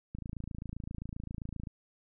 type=click train; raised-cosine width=5 ms; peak=-27 dBFS; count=43; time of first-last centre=0.15-1.672 s; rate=27.6 Hz; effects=none